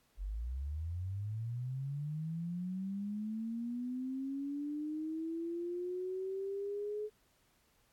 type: linear sweep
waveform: sine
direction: up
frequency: 44.08 to 426.8 Hz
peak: -36 dBFS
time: 0.17-7.1 s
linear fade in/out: 50 ms
effects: pink hiss -72 dBFS RMS until 7.92 s + AAC 64 kbps